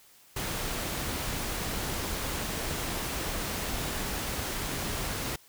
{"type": "noise", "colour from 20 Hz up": "pink", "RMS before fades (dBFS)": -33, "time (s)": [0.36, 5.36], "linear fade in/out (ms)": 5, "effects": ["white hiss -58 dBFS RMS until 5.48 s"]}